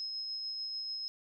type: tone with tremolo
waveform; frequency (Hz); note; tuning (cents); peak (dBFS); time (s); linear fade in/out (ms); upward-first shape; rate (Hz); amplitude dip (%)
sine; 5140; E8; -45; -35; 0-1.08; 0; triangle; 6.8; 25
effects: none